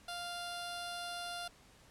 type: tone with notch filter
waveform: 10% pulse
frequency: 698.5 Hz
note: F5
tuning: in tune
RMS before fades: -42 dBFS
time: 0.08-1.48 s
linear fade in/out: 5 ms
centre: 2200 Hz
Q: 1.5
effects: pink hiss -62 dBFS RMS until 1.9 s + low-pass 10000 Hz 12 dB/octave